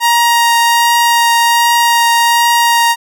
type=tone with vibrato; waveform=sawtooth; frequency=939 Hz; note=A#5; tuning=12 cents sharp; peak=-4 dBFS; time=0-2.96 s; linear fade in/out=50 ms; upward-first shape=triangle; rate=1.3 Hz; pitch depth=9 cents each way; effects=none